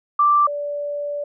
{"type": "tone pair in turn", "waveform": "sine", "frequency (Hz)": [1174.7, 580.8], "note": ["D6", "D5"], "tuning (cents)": [0, -19], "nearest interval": "octave", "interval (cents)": 1219, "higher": "first", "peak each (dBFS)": [-12, -23], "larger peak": "first", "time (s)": [[0.19, 0.47], [0.47, 1.24]], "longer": "second", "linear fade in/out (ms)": 5, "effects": []}